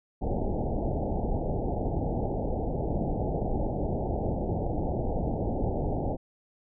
pink low-pass noise, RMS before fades -29 dBFS, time 0.21-6.17 s, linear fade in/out 20 ms, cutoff 840 Hz, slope 96 dB/octave, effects none

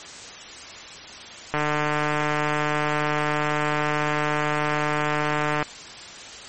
click train, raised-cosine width 0.5 ms, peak -8 dBFS, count 614, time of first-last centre 1.54-5.627 s, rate 150 Hz, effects white hiss -39 dBFS RMS until 6.48 s + MP3 32 kbps

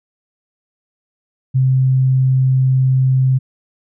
sine tone, 130.81 Hz, C3, in tune, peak -10 dBFS, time 1.54-3.39 s, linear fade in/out 20 ms, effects none

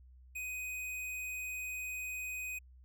square tone, 2500 Hz, D#7, 8 cents sharp, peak -39 dBFS, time 0.35-2.59 s, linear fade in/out 10 ms, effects added 63 Hz sine -55 dBFS peak until 2.84 s

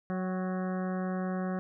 harmonic tone with a mistuned harmonic, 185 Hz, F#3, in tune, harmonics 1 / 2 / 3 / 4 / 6 / 7 / 8 / 9 / 10, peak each -31 / -40 / -40 / -42 / -45 / -49 / -49 / -50 / -53 dBFS, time 0.1-1.59 s, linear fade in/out 0 ms, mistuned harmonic 4, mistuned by +23 cents, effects none

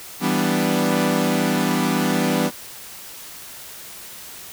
sawtooth chord, E minor seventh, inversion none, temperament equal, 164.81 / 196 / 246.9 / 293.7 Hz, E3 / G3 / B3 / D4, 0 / 0 / 0 / 0 cents, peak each -21 / -19 / -18 / -21 dBFS, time 0.2-2.51 s, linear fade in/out 50 ms, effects white hiss -38 dBFS RMS until 4.52 s

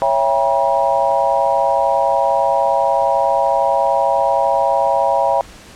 sine chord, C# diminished seventh, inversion none, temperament just, 554.4 / 665.2 / 798.3 / 957.9 Hz, C#5 / E5 / G5 / Bb5, 0 / +16 / +31 / +47 cents, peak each -18 dBFS, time 0.02-5.41 s, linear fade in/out 0 ms, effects pink hiss -40 dBFS RMS until 5.75 s + low-pass 9000 Hz 12 dB/octave

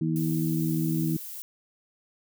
harmonic tone, 80 Hz, D#2, 49 cents sharp, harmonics 2 / 3 / 4, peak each -26 / -31 / -29 dBFS, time 0.01-1.17 s, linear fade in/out 5 ms
violet noise, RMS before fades -39 dBFS, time 0.16-1.42 s, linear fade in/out 0 ms
effects none

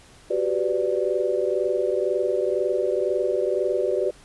sine chord, G major seventh, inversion third, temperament equal with one note detuned, 370 / 392 / 499.6 / 587.3 Hz, F#4 / G4 / B4 / D5, 0 / 0 / +20 / 0 cents, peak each -26 dBFS, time 0.3-4.11 s, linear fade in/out 10 ms, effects pink hiss -51 dBFS RMS until 4.24 s + resampled to 24000 Hz

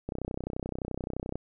click train, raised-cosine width 2 ms, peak -20 dBFS, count 41, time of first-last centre 0.09-1.356 s, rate 31.6 Hz, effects none

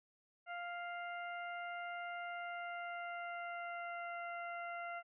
20% pulse tone with pitch glide, 698.5 to 691.3 Hz, F5 to F5, 0 to -18 cents, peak -37 dBFS, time 0.46-5.03 s, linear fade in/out 50 ms, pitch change -18 cents, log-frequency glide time 2.21-4.18 s, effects resampled to 8000 Hz

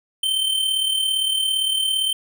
square tone with amplitude modulation, 3105 Hz, G7, 17 cents flat, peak -17 dBFS, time 0.23-2.13 s, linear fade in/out 5 ms, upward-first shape sine, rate 37.6 Hz, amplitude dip 50%, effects none

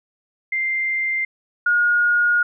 sine tone pair in turn, 2093 / 1435.3 Hz, C7 / F6, 0 / +47 cents, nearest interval perfect fifth, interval 653 cents, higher first, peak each -19 / -14 dBFS, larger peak second, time 0.52-1.25 / 1.66-2.43 s, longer second, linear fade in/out 5 ms, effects none

